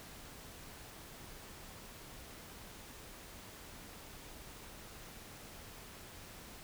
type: silence
effects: pink hiss -52 dBFS RMS until 6.63 s